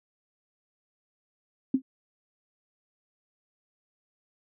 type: tone with exponential decay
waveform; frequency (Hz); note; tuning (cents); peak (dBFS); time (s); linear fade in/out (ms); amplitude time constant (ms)
sine; 263.6; C4; +13; -16; 1.74-1.82; 5; 17
effects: none